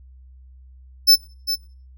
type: tone with echo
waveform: 45% pulse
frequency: 5274 Hz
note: E8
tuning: in tune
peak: -9 dBFS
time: 1.07-1.16 s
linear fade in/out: 20 ms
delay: 400 ms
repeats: 1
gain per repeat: -11 dB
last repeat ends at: 1.56 s
effects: noise-tail reverb RT60 0.4 s tail -21 dB re dry + added 64 Hz sine -43 dBFS peak until 1.97 s